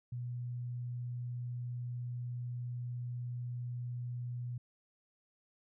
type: tone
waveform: sine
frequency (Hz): 122.1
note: B2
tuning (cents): -19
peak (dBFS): -37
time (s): 0.12-4.58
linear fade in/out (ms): 5
effects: none